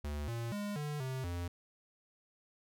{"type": "tone with pitch steps", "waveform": "square", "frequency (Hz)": [73.5, 116.6, 205.2, 148.4, 130.8, 87.2], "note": ["D2", "A#2", "G#3", "D3", "C3", "F2"], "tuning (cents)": [2, 1, -21, 18, 0, -2], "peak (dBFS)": -37, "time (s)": [0.04, 1.48], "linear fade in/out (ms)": 5, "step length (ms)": 240, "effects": []}